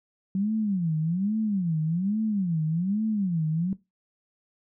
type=tone with vibrato; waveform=sine; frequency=185 Hz; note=F#3; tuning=in tune; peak=-23 dBFS; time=0.35-3.73 s; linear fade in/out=2 ms; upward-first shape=sine; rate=1.2 Hz; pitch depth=300 cents each way; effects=noise-tail reverb RT60 0.2 s tail -18 dB re dry